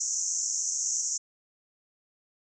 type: band-pass noise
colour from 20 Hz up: pink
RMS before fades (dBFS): -30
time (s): 0-1.18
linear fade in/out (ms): 10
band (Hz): 5800 to 7300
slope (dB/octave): 96
effects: none